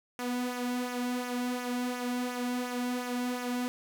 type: tone with flanger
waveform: sawtooth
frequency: 246.9 Hz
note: B3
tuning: in tune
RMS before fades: -33 dBFS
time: 0.19-3.68 s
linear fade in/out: 0 ms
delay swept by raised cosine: 0.23 to 2.43 ms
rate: 2.8 Hz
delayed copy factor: -0.55
effects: none